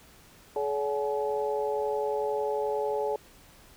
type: harmonic tone with a mistuned harmonic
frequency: 142.1 Hz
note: C#3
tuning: 43 cents sharp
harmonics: 3 / 4 / 5 / 6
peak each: -29 / -32 / -40 / -33 dBFS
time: 0.56-3.16 s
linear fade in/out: 2 ms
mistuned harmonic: 5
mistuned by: +120 cents
effects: pink hiss -55 dBFS RMS until 3.76 s